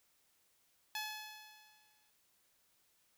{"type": "tone with exponential decay", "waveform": "10% pulse", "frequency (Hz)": 856, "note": "A5", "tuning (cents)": -48, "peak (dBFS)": -29, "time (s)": [0.95, 2.1], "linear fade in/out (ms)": 2, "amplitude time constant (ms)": 250, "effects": ["white hiss -74 dBFS RMS until 3.17 s"]}